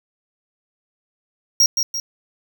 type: tone with echo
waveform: square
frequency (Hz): 5620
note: F8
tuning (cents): +10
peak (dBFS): -11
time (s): 1.6-1.66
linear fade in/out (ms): 2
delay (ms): 170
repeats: 2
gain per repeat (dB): -6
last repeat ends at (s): 2
effects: none